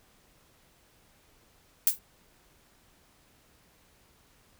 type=noise with exponential decay; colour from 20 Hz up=violet; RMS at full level=-18 dBFS; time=1.87-1.99 s; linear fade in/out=1 ms; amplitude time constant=26 ms; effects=pink hiss -63 dBFS RMS until 4.59 s